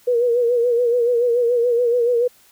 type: tone with vibrato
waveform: sine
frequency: 479.5 Hz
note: A#4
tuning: 49 cents sharp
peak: -14 dBFS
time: 0.07-2.28 s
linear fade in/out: 10 ms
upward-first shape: sine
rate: 7 Hz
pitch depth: 60 cents each way
effects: white hiss -53 dBFS RMS until 2.51 s